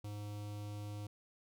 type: tone with notch filter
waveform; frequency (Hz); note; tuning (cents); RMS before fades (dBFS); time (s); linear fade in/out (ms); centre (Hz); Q
square; 103.83; G#2; 0; -44; 0.04-1.07; 5; 1700; 1.4
effects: none